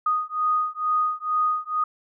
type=beating tone pair; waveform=sine; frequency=1240 / 1242.2 Hz; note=D#6 / D#6; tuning=-6 / -3 cents; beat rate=2.2 Hz; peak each=-24 dBFS; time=0.06-1.84 s; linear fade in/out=5 ms; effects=none